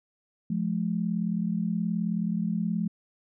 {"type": "tone pair together", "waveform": "sine", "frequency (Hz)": [175.22, 214.1], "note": ["F3", "A3"], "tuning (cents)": [6, -47], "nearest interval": "minor third", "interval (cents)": 347, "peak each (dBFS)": -28, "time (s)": [0.5, 2.88], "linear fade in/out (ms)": 5, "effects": []}